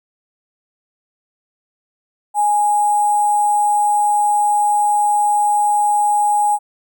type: tone with sample-and-hold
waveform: sine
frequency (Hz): 830.6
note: G#5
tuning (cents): 0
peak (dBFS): -12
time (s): 2.34-6.59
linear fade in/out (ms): 50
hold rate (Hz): 8820
effects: none